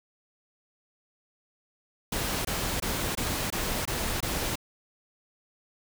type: noise bursts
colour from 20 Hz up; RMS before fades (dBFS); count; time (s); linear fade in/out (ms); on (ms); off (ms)
pink; -30; 7; 2.12-4.556; 5; 330; 21
effects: none